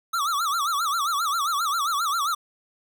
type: tone with vibrato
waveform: square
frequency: 1244.5 Hz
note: D#6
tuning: in tune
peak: -23 dBFS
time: 0.13-2.35 s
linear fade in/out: 10 ms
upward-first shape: sine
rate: 7.5 Hz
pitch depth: 190 cents each way
effects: none